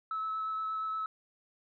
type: tone with vibrato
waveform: sine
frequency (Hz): 1300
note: E6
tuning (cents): -24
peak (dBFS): -31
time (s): 0.11-1.06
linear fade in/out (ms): 2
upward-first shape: sine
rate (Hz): 8.5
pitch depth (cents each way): 11
effects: tanh soft clip ceiling -28 dBFS